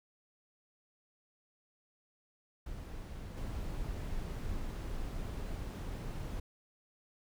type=noise with level steps; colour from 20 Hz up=brown; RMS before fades=-43 / -39 dBFS; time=2.66-6.4 s; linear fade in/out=5 ms; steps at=3.37 s; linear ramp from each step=2 ms; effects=none